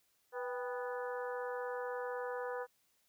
harmonic tone with a mistuned harmonic, 246.9 Hz, B3, in tune, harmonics 2 / 3 / 4 / 5 / 6 / 7, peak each -39 / -47 / -46 / -50 / -48 / -51 dBFS, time 0.32-2.67 s, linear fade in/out 50 ms, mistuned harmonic 3, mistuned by +94 cents, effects white hiss -75 dBFS RMS until 3.08 s

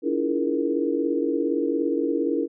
sine tone cluster, 286.1 / 330.1 / 347.4 / 418.4 / 469 Hz, D4 / E4 / F4 / G#4 / A#4, -45 / +2 / -9 / +13 / +11 cents, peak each -26 / -26 / -31 / -30 / -27 dBFS, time 0.02-2.48 s, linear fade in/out 50 ms, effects none

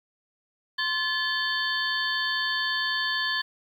sine tone cluster, 1049 / 1729 / 3104 / 3547 / 4458 Hz, C6 / A6 / G7 / A7 / C#8, +4 / -31 / -18 / +13 / +9 cents, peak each -34 / -27 / -33 / -34 / -32 dBFS, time 0.78-3.42 s, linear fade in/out 10 ms, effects 9-bit

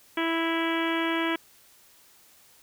harmonic tone with a mistuned harmonic, 329.6 Hz, E4, in tune, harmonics 1 / 2 / 3 / 4 / 5 / 6 / 7 / 8 / 9 / 10, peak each -27 / -35 / -33 / -36 / -34 / -36 / -35 / -42 / -39 / -39 dBFS, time 0.17-1.36 s, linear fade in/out 5 ms, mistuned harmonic 9, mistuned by -19 cents, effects white hiss -57 dBFS RMS until 2.62 s

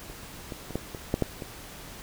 clicks, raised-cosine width 2 ms, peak -29 / -22 / -25 / -15 / -22 / -10 / -10 / -21 dBFS, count 8, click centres 0.099 / 0.522 / 0.707 / 0.756 / 0.948 / 1.141 / 1.223 / 1.422 s, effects pink hiss -44 dBFS RMS until 2.02 s

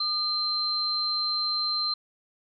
sine tone pair together, 1217 / 4123 Hz, D#6 / C8, -39 / -26 cents, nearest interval octave + major sixth, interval 2113 cents, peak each -34 / -25 dBFS, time 0-1.94 s, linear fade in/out 5 ms, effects none

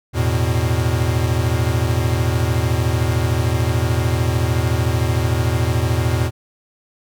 square chord, E suspended fourth, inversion none, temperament equal with one note detuned, 84.04 / 110 / 123.47 Hz, E2 / A2 / B2, +34 / 0 / 0 cents, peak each -21 dBFS, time 0.13-6.31 s, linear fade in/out 50 ms, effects none

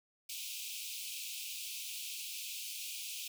pink high-pass noise, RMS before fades -43 dBFS, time 0.29-3.28 s, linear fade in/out 5 ms, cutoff 2400 Hz, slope 96 dB/octave, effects none

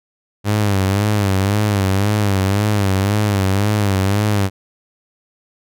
sawtooth tone with vibrato, 100.5 Hz, G2, 44 cents sharp, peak -10 dBFS, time 0.44-4.5 s, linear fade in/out 50 ms, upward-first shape sine, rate 1.9 Hz, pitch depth 91 cents each way, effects none

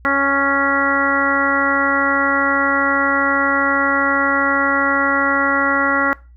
harmonic tone, 277.5 Hz, C#4, 2 cents sharp, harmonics 1 / 2 / 3 / 4 / 5 / 6 / 7, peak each -22 / -23 / -26 / -21 / -18 / -25 / -21 dBFS, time 0.05-6.13 s, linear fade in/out 0 ms, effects noise-tail reverb RT60 0.3 s tail -21 dB re dry + added 60 Hz sine -41 dBFS peak until 6.36 s

